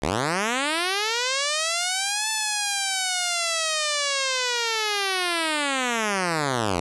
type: linear two-way sweep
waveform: 5% pulse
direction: up then down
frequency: 62.3 to 880 to 80.6 Hz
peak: -11 dBFS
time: 0.02-6.8 s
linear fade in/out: 5 ms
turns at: 2.3 s
effects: resampled to 24000 Hz